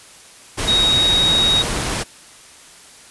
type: tone in noise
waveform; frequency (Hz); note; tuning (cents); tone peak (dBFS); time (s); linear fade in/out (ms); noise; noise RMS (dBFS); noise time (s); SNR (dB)
sine; 3777; A#7; +22; -13; 0.67-1.63; 20; pink; -22; 0.57-2.04; +6
effects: white hiss -43 dBFS RMS until 3.1 s + resampled to 24000 Hz